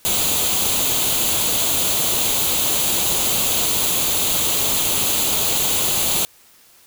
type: noise with comb filter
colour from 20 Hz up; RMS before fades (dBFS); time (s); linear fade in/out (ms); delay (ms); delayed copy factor
white; -19; 0.05-6.25; 0; 0.28; +0.6
effects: white hiss -51 dBFS RMS until 6.86 s

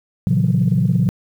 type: chord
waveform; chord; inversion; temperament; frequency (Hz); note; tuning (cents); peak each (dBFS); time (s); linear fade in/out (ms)
sine; F# dominant seventh; first; equal with one note detuned; 116.54 / 138.59 / 167.6 / 185; A#2 / C#3 / E3 / F#3; 0 / 0 / +29 / 0; -18; 0.27-1.09; 0
effects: tanh soft clip ceiling -6 dBFS + 8-bit

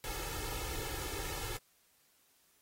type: noise with comb filter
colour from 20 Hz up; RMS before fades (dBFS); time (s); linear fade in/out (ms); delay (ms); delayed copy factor
pink; -40; 0.04-1.57; 0; 2.3; +1
effects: white hiss -70 dBFS RMS until 2.61 s + AAC 48 kbps

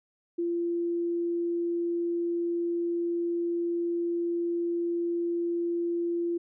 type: tone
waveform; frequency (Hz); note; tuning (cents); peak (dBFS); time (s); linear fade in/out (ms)
sine; 342.7; F4; -33; -26; 0.38-6.38; 10
effects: none

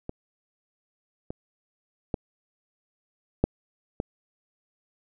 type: clicks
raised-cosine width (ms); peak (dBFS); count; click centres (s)
2; -19 / -20 / -13 / -6 / -14; 5; 0.094 / 1.305 / 2.142 / 3.44 / 4.001
effects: none

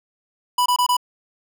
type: tone bursts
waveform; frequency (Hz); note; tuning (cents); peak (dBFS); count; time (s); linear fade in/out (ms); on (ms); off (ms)
square; 987.8; B5; 0; -16; 4; 0.58-0.968; 5; 79; 24
effects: none

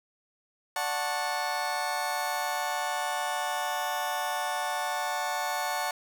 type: chord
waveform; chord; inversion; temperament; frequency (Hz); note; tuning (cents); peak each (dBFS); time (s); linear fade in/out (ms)
30% pulse; D major seventh; none; just; 587.3 / 734.2 / 881 / 1101.2; D5 / F#5 / A5 / C#6; 0 / -14 / +2 / -12; -35 / -30 / -30 / -34; 0.76-5.91; 2
effects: none

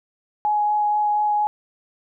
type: tone with vibrato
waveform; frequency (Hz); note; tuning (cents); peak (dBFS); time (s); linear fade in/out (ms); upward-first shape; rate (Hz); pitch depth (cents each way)
sine; 838; G#5; +15; -17; 0.45-1.47; 0; sine; 4.2; 9
effects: none

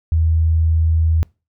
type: tone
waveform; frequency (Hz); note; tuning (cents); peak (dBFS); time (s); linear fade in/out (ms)
sine; 80.8; E2; -34; -12; 0.12-1.23; 0
effects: noise-tail reverb RT60 0.3 s tail -26 dB re dry

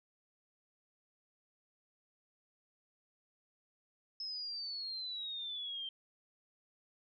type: exponential sweep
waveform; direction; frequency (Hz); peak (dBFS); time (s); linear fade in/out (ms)
sine; down; 5210 to 3136; -39; 4.2-5.89; 2
effects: none

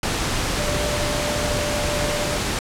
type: tone in noise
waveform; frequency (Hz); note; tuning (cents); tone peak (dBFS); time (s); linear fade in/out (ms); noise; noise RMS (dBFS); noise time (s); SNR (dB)
sine; 591; D5; +11; -26; 0.59-2.37; 2; pink; -23; 0.03-2.59; -6
effects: low-pass 9000 Hz 12 dB/octave

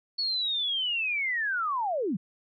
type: linear sweep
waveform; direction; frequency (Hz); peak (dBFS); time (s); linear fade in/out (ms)
sine; down; 4435 to 155; -26; 0.18-2.17; 10
effects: none

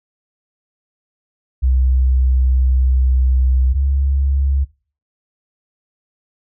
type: tone pair in turn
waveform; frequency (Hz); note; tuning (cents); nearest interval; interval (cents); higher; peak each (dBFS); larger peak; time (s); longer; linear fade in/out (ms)
sine; 64.2 / 68.62; C2 / C#2; -32 / -17; minor second; 115; second; -11 / -13; first; 1.62-3.74 / 3.74-4.65; first; 20
effects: noise-tail reverb RT60 0.4 s tail -21 dB re dry

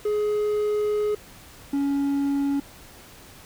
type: tone pair in turn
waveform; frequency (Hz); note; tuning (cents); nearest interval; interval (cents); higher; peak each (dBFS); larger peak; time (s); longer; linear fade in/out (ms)
triangle; 420 / 280.3; G#4 / C#4; +19 / +19; perfect fifth; 700; first; -19; neither; 0.05-1.15 / 1.73-2.6; first; 5
effects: pink hiss -47 dBFS RMS until 3.45 s

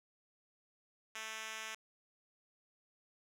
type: tone with band-pass filter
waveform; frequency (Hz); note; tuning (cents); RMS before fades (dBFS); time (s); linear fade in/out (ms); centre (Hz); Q
5% pulse; 220; A3; 0; -45; 1.15-1.75; 5; 4000; 0.61
effects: none

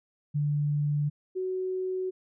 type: tone pair in turn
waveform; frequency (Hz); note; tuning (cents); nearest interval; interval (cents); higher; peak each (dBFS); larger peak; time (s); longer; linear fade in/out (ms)
sine; 146.83 / 372.5; D3 / F#4; 0 / +12; octave + major third; 1612; second; -24 / -28; first; 0.34-1.1 / 1.35-2.11; neither; 20
effects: none

